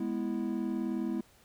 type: chord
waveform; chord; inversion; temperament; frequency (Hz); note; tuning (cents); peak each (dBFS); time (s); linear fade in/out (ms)
triangle; E major; first; equal; 207.7 / 246.9 / 329.6; G#3 / B3 / E4; 0 / 0 / 0; -33; 0-1.21; 5
effects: pink hiss -62 dBFS RMS until 1.44 s